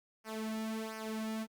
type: tone with flanger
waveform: sawtooth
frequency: 220 Hz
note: A3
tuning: in tune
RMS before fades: -39 dBFS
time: 0.24-1.47 s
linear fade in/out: 50 ms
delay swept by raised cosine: 0.26 to 2.66 ms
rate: 1.4 Hz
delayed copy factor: -0.75
effects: Opus 48 kbps